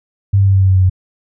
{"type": "tone with pitch steps", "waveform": "sine", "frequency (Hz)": [99.1, 98.13, 97.17, 96.22, 95.28, 94.35, 93.43, 92.52], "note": ["G2", "G2", "G2", "G2", "G2", "F#2", "F#2", "F#2"], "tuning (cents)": [19, 2, -15, -32, -49, 34, 17, 0], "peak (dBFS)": -7, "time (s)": [0.33, 0.898], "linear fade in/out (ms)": 10, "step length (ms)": 71, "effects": []}